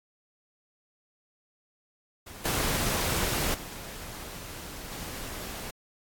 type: noise with level steps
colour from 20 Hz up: pink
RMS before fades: -44 / -28 / -41 / -38 dBFS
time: 2.26-5.71 s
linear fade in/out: 10 ms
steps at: 2.45 / 3.54 / 4.91 s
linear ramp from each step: 5 ms
effects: AAC 64 kbps